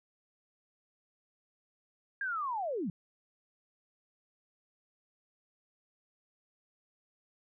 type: linear sweep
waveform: sine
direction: down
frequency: 1640 to 151.3 Hz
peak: -32 dBFS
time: 2.21-2.9 s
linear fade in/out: 2 ms
effects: none